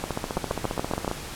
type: two click trains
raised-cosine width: 1 ms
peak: -13 / -10 dBFS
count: 17 / 6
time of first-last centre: 0.04-1.114 / 0.37-1.078 s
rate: 14.9 / 7.06 Hz
effects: pink hiss -37 dBFS RMS until 1.35 s + low-pass 12000 Hz 12 dB/octave